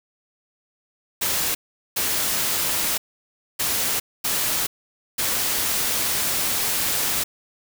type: noise bursts at uneven times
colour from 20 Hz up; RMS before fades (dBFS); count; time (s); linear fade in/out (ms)
white; -23; 5; 1.21-1.55 / 1.96-2.98 / 3.59-4 / 4.24-4.67 / 5.18-7.24; 10
effects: none